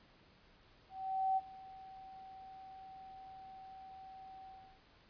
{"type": "tone with ADSR envelope", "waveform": "sine", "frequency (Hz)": 764, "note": "G5", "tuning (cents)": -45, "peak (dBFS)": -29, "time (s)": [0.89, 4.81], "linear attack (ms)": 480, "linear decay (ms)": 33, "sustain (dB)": -21, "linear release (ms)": 340, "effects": ["pink hiss -65 dBFS RMS until 5.09 s", "resampled to 11025 Hz"]}